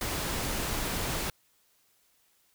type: noise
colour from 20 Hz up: pink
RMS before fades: -32 dBFS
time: 0.01-1.3 s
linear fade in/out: 2 ms
effects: white hiss -68 dBFS RMS until 2.54 s